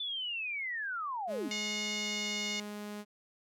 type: linear sweep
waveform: sine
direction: down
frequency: 3520 to 227.4 Hz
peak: -34 dBFS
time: 0-1.49 s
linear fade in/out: 5 ms
type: tone with pitch glide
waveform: sawtooth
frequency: 210 to 207.9 Hz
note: G#3 to G#3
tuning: +19 to +2 cents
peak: -36 dBFS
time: 1.27-3.05 s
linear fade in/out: 50 ms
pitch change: -17 cents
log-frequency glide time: 1.89-2.44 s
type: harmonic tone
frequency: 721 Hz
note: F#5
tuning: 45 cents flat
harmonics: 3 / 4 / 5 / 6 / 7 / 8 / 9 / 10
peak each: -38 / -40 / -42 / -44 / -45 / -46 / -47 / -48 dBFS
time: 1.51-2.6 s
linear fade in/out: 2 ms
effects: none